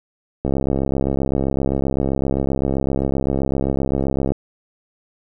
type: click train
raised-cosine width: 2 ms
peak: -7 dBFS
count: 263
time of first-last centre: 0.45-4.32 s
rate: 67.7 Hz
effects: none